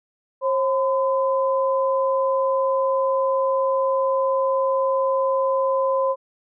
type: tone pair together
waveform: sine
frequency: 536.3 / 1016 Hz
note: C5 / B5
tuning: +43 / +49 cents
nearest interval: major seventh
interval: 1106 cents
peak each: -19 / -23 dBFS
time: 0.41-6.16 s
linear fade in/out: 50 ms
effects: none